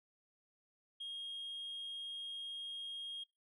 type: tone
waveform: sine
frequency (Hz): 3251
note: G#7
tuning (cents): -38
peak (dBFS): -40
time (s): 1-3.24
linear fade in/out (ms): 10
effects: noise-tail reverb RT60 0.2 s tail -24 dB re dry + tanh soft clip ceiling -40 dBFS

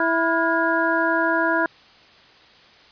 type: harmonic tone with a mistuned harmonic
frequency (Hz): 329.6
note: E4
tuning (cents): 0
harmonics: 1 / 2 / 3 / 4 / 5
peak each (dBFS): -24 / -24 / -24 / -24 / -24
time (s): 0-1.66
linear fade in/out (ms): 2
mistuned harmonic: 4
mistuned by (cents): +130
effects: white hiss -50 dBFS RMS until 2.91 s + resampled to 11025 Hz

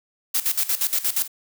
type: noise with tremolo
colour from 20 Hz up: blue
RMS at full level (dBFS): -21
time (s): 0.34-1.28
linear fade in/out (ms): 10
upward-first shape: square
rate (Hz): 8.5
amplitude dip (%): 80
effects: none

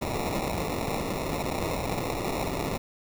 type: noise with sample-and-hold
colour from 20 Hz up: white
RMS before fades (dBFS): -30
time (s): 0.01-2.78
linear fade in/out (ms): 10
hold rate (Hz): 1575
effects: none

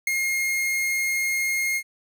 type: tone with ADSR envelope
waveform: 45% pulse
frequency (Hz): 2139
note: C7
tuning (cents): +38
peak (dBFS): -17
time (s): 0.07-1.83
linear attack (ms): 4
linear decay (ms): 7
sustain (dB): -5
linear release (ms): 65
effects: none

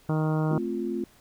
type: harmonic tone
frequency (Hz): 155.9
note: D#3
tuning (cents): +4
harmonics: 1 / 2 / 3 / 4 / 5 / 6 / 7 / 8 / 9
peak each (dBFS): -24 / -30 / -34 / -36 / -38 / -40 / -41 / -42 / -43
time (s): 0.09-0.58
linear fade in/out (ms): 2
type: chord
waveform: sine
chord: F major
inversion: first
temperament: equal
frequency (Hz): 220 / 261.6 / 349.2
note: A3 / C4 / F4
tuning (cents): 0 / 0 / 0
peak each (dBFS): -32 / -33 / -30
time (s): 0.51-1.04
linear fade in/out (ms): 2
effects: pink hiss -58 dBFS RMS until 1.2 s

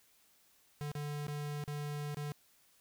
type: tone with dropouts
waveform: square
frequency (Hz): 146.9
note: D3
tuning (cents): +1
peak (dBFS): -38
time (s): 0.81-2.32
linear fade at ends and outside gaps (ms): 0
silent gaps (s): 0.916-0.952 / 1.268-1.282 / 1.639-1.678 / 2.145-2.17
effects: white hiss -68 dBFS RMS until 2.8 s

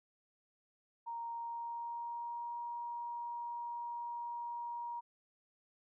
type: tone with pitch glide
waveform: sine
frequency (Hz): 932.3 to 948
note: A#5 to A#5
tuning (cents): 0 to +29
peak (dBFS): -39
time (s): 1.06-5.01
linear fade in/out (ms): 20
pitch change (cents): +29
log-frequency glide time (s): 1.31-2.6
effects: none

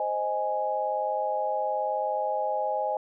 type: chord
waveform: sine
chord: Ab major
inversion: first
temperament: equal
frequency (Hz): 523.3 / 622.3 / 830.6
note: C5 / Eb5 / Ab5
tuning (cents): 0 / 0 / 0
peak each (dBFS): -32 / -30 / -28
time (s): 0-2.97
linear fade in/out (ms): 2
effects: none

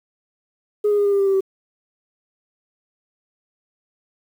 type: tone with pitch steps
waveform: sine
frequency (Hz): 417.3 / 412.5 / 407.8 / 403.1 / 398.5 / 393.9 / 389.4 / 384.9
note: G#4 / G#4 / G#4 / G4 / G4 / G4 / G4 / G4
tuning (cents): +8 / -12 / -32 / +48 / +28 / +8 / -12 / -32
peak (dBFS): -13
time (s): 0.84-1.408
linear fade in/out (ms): 10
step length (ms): 71
effects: tanh soft clip ceiling -12 dBFS + 8-bit

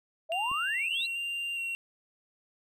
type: exponential sweep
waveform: sine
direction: up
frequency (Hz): 622.3 to 4186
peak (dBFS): -30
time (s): 0.29-1.07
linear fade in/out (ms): 20
type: tone with vibrato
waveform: triangle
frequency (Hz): 2762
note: F7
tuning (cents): -20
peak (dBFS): -30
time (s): 0.32-1.75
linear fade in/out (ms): 0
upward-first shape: square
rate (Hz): 1.2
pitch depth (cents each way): 14
type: click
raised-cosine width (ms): 3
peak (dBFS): -34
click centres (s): 0.515
effects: none

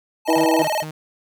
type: tone with vibrato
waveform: square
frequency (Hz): 735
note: F#5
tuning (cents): -12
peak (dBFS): -20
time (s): 0.25-0.85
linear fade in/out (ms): 50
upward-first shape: square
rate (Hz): 19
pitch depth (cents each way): 290
type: harmonic tone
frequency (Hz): 161.7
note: E3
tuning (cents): -33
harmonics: 2 / 3 / 4 / 5 / 6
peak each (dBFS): -18 / -22 / -24 / -26 / -28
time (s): 0.28-0.63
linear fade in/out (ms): 10
type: tone bursts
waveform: sawtooth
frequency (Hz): 155.56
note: D#3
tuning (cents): 0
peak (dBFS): -26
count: 3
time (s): 0.36-0.91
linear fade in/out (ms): 5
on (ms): 90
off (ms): 140
effects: none

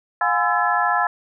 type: tone cluster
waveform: sine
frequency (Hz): 712 / 826 / 1020 / 1331 / 1713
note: F5 / G#5 / C6 / E6 / A6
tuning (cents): +33 / -10 / -44 / +16 / -47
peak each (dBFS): -23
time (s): 0.21-1.07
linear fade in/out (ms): 2
effects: none

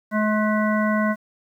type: harmonic tone with a mistuned harmonic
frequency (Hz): 213.2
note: G#3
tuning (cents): +46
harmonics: 1 / 3 / 5 / 7 / 9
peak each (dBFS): -20 / -25 / -27 / -28 / -30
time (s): 0.11-1.16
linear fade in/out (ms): 50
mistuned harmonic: 9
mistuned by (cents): +35
effects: 9-bit

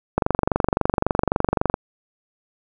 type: click train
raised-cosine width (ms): 1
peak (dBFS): -3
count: 38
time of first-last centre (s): 0.18-1.741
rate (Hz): 23.7
effects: none

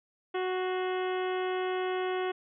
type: harmonic tone with a mistuned harmonic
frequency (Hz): 369.7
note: F#4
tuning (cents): -1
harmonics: 1 / 2 / 3 / 4 / 5 / 6 / 7 / 8 / 9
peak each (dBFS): -30 / -36 / -40 / -42 / -44 / -46 / -47 / -48 / -49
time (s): 0.34-2.32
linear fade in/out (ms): 10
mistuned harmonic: 6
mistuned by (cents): -77
effects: none

